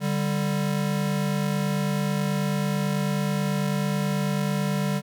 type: tone pair together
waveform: square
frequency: 146.83 / 196 Hz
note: D3 / G3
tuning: 0 / 0 cents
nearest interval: perfect fourth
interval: 500 cents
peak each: -27 / -26 dBFS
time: 0-5.02 s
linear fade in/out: 50 ms
effects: none